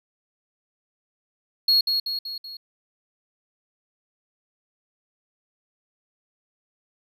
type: tone with echo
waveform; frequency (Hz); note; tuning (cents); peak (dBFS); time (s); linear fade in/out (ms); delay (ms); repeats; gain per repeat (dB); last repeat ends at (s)
triangle; 4312; C#8; -49; -14; 1.68-1.81; 5; 190; 4; -5; 2.57
effects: none